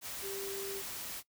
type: tone in noise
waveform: sine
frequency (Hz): 393.3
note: G4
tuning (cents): +6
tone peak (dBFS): -40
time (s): 0.21-0.83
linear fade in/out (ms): 50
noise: white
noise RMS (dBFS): -42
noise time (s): 0.01-1.23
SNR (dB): -1
effects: noise-tail reverb RT60 0.1 s tail -19 dB re dry